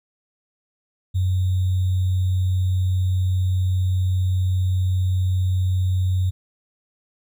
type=tone with sample-and-hold; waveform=sine; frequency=92.5 Hz; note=F#2; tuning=in tune; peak=-17 dBFS; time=1.14-6.31 s; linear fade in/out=20 ms; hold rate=3675 Hz; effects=none